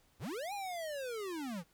square linear two-way sweep, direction up then down, 50.4 to 830.6 to 154.6 Hz, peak -39 dBFS, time 0.19-1.64 s, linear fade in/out 50 ms, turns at 0.53 s, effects pink hiss -70 dBFS RMS until 1.73 s

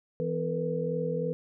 sine tone cluster, 164 / 254.3 / 447.9 / 491 Hz, E3 / C4 / A4 / B4, -9 / -49 / +31 / -10 cents, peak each -32 / -39 / -34 / -31 dBFS, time 0.2-1.33 s, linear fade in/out 0 ms, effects none

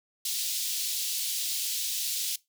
pink high-pass noise, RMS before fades -31 dBFS, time 0.25-2.36 s, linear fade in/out 5 ms, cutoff 3400 Hz, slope 24 dB/octave, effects noise-tail reverb RT60 0.2 s tail -21 dB re dry

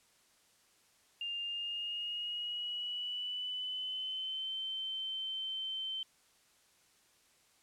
sine tone with pitch glide, 2804 to 3093 Hz, F7 to G7, +6 to -24 cents, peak -36 dBFS, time 1.21-6.03 s, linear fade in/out 2 ms, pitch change +170 cents, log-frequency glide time 1.43-4.54 s, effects white hiss -68 dBFS RMS until 7.62 s + low-pass 10000 Hz 12 dB/octave

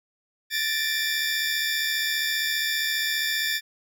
20% pulse tone cluster, 1749 / 1824 / 2356 Hz, A6 / A#6 / D7, -11 / -38 / +5 cents, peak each -21 / -25 / -26 dBFS, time 0.5-3.61 s, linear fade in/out 50 ms, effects none

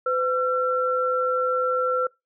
sine tone pair together, 506.8 / 1353 Hz, B4 / E6, +45 / +45 cents, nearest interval octave + perfect fourth, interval 1700 cents, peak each -23 dBFS, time 0.06-2.07 s, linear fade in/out 5 ms, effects noise-tail reverb RT60 0.2 s tail -23 dB re dry

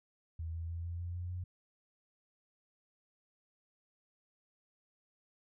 sine tone with pitch steps, 81.6 / 82.93 / 84.28 / 85.66 / 87.05 / 88.47 / 89.92 Hz, E2 / E2 / E2 / F2 / F2 / F2 / F#2, -17 / +11 / +39 / -33 / -5 / +23 / -49 cents, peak -37 dBFS, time 0.39-1.44 s, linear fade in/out 5 ms, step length 150 ms, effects none

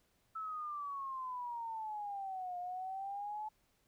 sine exponential two-way sweep, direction down then up, 1318.5 to 709 to 865 Hz, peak -39 dBFS, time 0.35-3.49 s, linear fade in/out 10 ms, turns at 2.58 s, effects pink hiss -75 dBFS RMS until 3.87 s

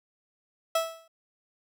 30% pulse tone with exponential decay, 655 Hz, E5, 11 cents flat, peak -18 dBFS, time 0.75-1.08 s, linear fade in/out 5 ms, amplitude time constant 71 ms, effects none

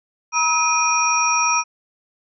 sine tone cluster, 959 / 1287 / 2461 / 5670 Hz, A#5 / E6 / D#7 / F8, +49 / -42 / -20 / +25 cents, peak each -21 dBFS, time 0.32-1.64 s, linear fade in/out 50 ms, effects none

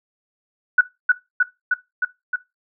sine tone with echo, 1480 Hz, F#6, in tune, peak -8 dBFS, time 0.78-0.81 s, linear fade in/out 5 ms, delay 310 ms, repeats 5, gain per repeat -2 dB, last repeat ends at 2.36 s, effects noise-tail reverb RT60 0.2 s tail -17 dB re dry

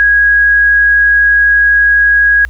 sine tone, 1652 Hz, G#6, 10 cents flat, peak -5 dBFS, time 0-2.45 s, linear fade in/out 0 ms, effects added 60 Hz sine -24 dBFS peak until 2.49 s + pink hiss -50 dBFS RMS until 2.49 s

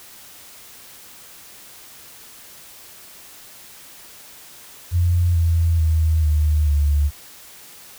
sine tone with pitch steps, 87.31 / 83.42 / 79.69 / 76.14 / 72.74 Hz, F2 / E2 / D#2 / D#2 / D2, 0 / +21 / +42 / -37 / -16 cents, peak -14 dBFS, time 4.91-7.11 s, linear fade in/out 50 ms, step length 440 ms, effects white hiss -43 dBFS RMS until 7.98 s

